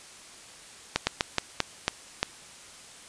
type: slowing click train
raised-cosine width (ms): 0.2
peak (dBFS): -5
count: 7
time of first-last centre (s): 0.96-2.23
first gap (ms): 110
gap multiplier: 1.26
effects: white hiss -48 dBFS RMS until 3.08 s + resampled to 22050 Hz

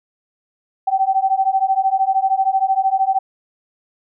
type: beating tone pair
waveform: sine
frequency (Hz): 764 / 777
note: G5 / G5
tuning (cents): -45 / -16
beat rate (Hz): 13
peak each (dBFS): -17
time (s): 0.87-3.19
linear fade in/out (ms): 10
effects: none

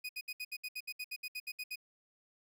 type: tone bursts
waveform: 30% pulse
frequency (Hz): 2489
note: D#7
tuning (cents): 0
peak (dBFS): -36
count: 15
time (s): 0.04-1.758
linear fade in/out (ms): 10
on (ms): 52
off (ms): 67
effects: none

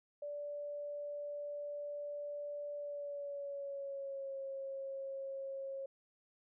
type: tone with pitch glide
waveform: sine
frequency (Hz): 582 to 543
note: D5 to C#5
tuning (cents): -16 to -36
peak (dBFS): -40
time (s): 0.22-5.86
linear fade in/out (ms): 5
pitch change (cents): -120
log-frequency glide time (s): 2.76-4.37
effects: none

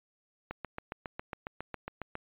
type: click train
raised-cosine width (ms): 0.5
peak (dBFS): -22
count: 13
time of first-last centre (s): 0.51-2.154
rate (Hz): 7.3
effects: resampled to 8000 Hz

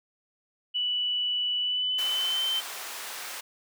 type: tone with pitch glide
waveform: sine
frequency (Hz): 2960 to 3093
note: F#7 to G7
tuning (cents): 0 to -24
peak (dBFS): -25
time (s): 0.74-2.61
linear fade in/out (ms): 20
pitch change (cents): +76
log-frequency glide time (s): 1.6-2.47
type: high-pass noise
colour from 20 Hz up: pink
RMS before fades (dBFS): -38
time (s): 1.98-3.41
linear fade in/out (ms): 10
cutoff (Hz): 930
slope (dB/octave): 12
effects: none

